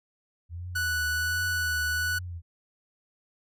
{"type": "tone with vibrato", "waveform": "sine", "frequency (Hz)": 83.2, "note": "E2", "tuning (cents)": 17, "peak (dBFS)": -34, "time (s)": [0.49, 2.42], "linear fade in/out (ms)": 50, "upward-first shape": "triangle", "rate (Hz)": 1.3, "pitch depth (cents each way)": 150}
{"type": "tone", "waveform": "45% pulse", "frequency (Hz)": 1480, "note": "F#6", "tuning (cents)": 0, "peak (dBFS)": -26, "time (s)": [0.75, 2.19], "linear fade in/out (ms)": 10}
{"effects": []}